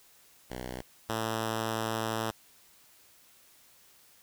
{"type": "tone pair in turn", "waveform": "5% pulse", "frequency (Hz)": [62.6, 111.54], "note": ["B1", "A2"], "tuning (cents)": [24, 24], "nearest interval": "minor seventh", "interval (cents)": 1000, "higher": "second", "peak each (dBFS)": [-26, -19], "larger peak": "second", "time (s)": [[0.5, 0.82], [1.09, 2.31]], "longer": "second", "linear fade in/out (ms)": 5, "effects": ["white hiss -60 dBFS RMS until 4.22 s"]}